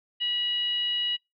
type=tone with frequency modulation; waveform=sine; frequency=2900 Hz; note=F#7; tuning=35 cents flat; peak=-25 dBFS; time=0.2-1.17 s; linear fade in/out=20 ms; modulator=955 Hz; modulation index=0.36; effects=noise-tail reverb RT60 0.2 s tail -25 dB re dry